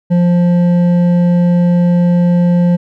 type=tone with hard clipping; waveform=sine; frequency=175.2 Hz; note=F3; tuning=6 cents sharp; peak=-9 dBFS; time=0.1-2.77 s; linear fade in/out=20 ms; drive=7 dB; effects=none